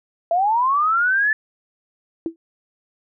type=linear sweep; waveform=sine; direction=up; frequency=659.3 to 1760 Hz; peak=-15 dBFS; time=0.31-1.33 s; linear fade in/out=2 ms
type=tone with exponential decay; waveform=sine; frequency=329.6 Hz; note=E4; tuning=in tune; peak=-17 dBFS; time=2.26-2.36 s; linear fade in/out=1 ms; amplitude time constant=20 ms
effects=none